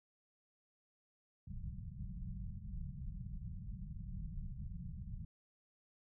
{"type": "low-pass noise", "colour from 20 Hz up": "pink", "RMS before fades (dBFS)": -45, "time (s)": [1.47, 5.25], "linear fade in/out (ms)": 5, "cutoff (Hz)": 200, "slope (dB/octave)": 96, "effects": []}